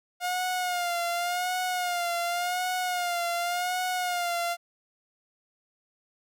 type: tone with vibrato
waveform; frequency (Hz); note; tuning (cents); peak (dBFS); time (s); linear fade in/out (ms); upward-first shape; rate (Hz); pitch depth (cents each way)
sawtooth; 711; F5; +31; -23; 0.2-4.57; 50; sine; 0.89; 56
effects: none